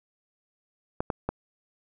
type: clicks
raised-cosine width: 1 ms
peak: -13 dBFS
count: 3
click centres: 1.005 / 1.102 / 1.29 s
effects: none